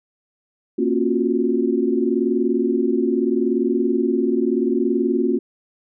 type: chord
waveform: sine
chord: Gb major seventh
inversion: first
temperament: equal with one note detuned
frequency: 233.1 / 272.1 / 349.2 / 370 Hz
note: Bb3 / Db4 / F4 / Gb4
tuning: 0 / -32 / 0 / 0 cents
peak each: -22 dBFS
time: 0.78-5.39 s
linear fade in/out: 10 ms
effects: none